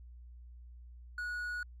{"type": "tone", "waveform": "triangle", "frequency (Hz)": 1459, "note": "F#6", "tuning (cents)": -25, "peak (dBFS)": -34, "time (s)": [1.18, 1.63], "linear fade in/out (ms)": 2, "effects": ["added 60 Hz sine -49 dBFS peak until 1.8 s"]}